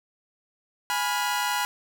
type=chord; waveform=sawtooth; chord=F diminished; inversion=first; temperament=equal with one note detuned; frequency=830.6 / 987.8 / 1418.9 Hz; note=Ab5 / Cb6 / F6; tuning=0 / 0 / +27 cents; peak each=-25 / -24 / -27 dBFS; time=0.9-1.65 s; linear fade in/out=0 ms; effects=none